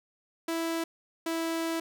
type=tone pair in turn; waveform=sawtooth; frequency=329.9 / 328.7 Hz; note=E4 / E4; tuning=+1 / -5 cents; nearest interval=unison; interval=6 cents; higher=first; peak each=-25 dBFS; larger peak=neither; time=0.48-0.84 / 1.26-1.8 s; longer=second; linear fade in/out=5 ms; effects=none